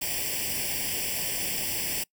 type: noise with comb filter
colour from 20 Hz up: white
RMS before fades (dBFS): -30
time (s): 0.01-2.04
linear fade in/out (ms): 10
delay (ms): 0.38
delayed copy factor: +1
effects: noise-tail reverb RT60 0.1 s tail -24 dB re dry